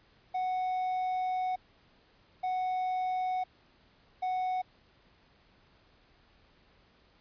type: tone bursts at uneven times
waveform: triangle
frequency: 740 Hz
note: F#5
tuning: in tune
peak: -27 dBFS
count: 3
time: 0.34-1.56 / 2.43-3.44 / 4.22-4.62 s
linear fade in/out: 10 ms
effects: pink hiss -64 dBFS RMS until 7.2 s + resampled to 11025 Hz